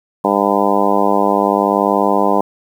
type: harmonic tone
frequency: 100.7 Hz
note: G2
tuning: 47 cents sharp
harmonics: 2 / 3 / 4 / 5 / 6 / 7 / 8 / 9 / 10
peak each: -20 / -20 / -20 / -20 / -20 / -20 / -20 / -20 / -20 dBFS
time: 0.24-2.41 s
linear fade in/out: 5 ms
effects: 7-bit